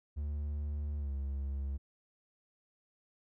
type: tone with pitch glide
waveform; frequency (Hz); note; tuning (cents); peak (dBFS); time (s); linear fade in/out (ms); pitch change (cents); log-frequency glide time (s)
triangle; 73.42 to 68.9; D2 to C#2; 0 to -10; -32; 0.16-1.78; 20; -110; 0.98-1.11
effects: none